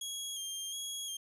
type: tone with vibrato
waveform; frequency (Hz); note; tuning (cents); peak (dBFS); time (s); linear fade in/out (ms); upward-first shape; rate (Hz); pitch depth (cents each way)
20% pulse; 3255; G#7; -36; -32; 0.01-1.17; 5; square; 1.4; 32
effects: none